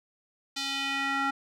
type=tone with band-pass filter sweep; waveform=square; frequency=274.5 Hz; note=C#4; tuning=17 cents flat; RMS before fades=-30 dBFS; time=0.56-1.31 s; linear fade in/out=10 ms; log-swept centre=4400 to 1300 Hz; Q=1.8; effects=none